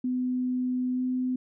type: tone with pitch glide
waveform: sine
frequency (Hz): 252.1 to 254.1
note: B3 to B3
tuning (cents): +36 to +49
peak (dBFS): -25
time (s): 0.04-1.36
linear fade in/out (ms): 5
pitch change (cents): +13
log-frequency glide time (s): 0.93-1.01
effects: none